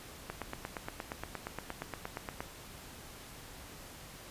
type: click train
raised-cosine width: 0.5 ms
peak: -22 dBFS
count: 19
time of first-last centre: 0.3-2.405 s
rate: 8.55 Hz
effects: pink hiss -50 dBFS RMS until 4.3 s + resampled to 32000 Hz